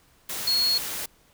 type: tone in noise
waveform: sine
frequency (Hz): 4321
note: C#8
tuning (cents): -45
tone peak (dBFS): -20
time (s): 0.47-0.78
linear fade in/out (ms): 5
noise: white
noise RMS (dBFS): -32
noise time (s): 0.29-1.06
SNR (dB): +9
effects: pink hiss -60 dBFS RMS until 1.33 s